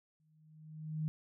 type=tone with exponential growth; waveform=sine; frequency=155.56 Hz; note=D#3; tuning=in tune; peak=-31 dBFS; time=0.2-1.08 s; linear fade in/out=0 ms; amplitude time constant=190 ms; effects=none